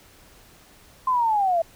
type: linear sweep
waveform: sine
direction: down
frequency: 1049 to 650 Hz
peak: -18 dBFS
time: 1.07-1.62 s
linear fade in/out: 5 ms
effects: pink hiss -52 dBFS RMS until 1.75 s